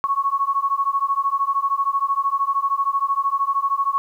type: beating tone pair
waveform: sine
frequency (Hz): 1100 / 1113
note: C#6 / C#6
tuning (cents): -14 / +7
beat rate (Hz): 13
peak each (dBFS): -21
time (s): 0.04-3.98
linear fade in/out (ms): 0
effects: 9-bit